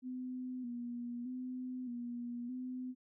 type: tone with vibrato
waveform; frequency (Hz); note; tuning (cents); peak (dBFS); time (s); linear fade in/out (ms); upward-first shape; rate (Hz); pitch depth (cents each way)
sine; 246.9; B3; 0; -39; 0.02-2.95; 50; square; 0.81; 47
effects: none